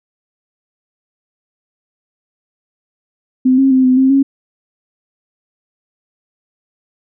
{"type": "tone with pitch steps", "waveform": "sine", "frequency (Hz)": [257.3, 269.1, 260.3, 255.4, 264.2, 273.7], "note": ["C4", "C4", "C4", "C4", "C4", "C#4"], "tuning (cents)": [-29, 49, -9, -42, 17, -22], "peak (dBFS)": -7, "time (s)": [3.45, 4.23], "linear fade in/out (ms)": 10, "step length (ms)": 130, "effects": []}